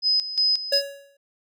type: tone with tremolo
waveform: sine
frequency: 5040 Hz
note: D#8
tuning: 21 cents sharp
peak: -17 dBFS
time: 0.02-0.82 s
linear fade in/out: 50 ms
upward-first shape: square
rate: 2.8 Hz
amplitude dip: 75%
type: tone with exponential decay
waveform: square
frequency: 560 Hz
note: C#5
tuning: 18 cents sharp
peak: -21 dBFS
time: 0.72-1.17 s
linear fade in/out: 5 ms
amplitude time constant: 97 ms
effects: none